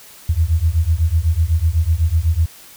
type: beating tone pair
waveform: sine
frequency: 77.78 / 85.78 Hz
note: D#2 / F2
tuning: 0 / -31 cents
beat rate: 8 Hz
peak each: -16 dBFS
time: 0.29-2.46 s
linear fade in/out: 5 ms
effects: white hiss -42 dBFS RMS until 2.76 s